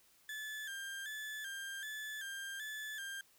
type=tone with vibrato; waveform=35% pulse; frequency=1661.2 Hz; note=G#6; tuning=in tune; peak=-40 dBFS; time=0.29-3.21 s; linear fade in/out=2 ms; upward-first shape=square; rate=1.3 Hz; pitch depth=72 cents each way; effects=white hiss -68 dBFS RMS until 3.38 s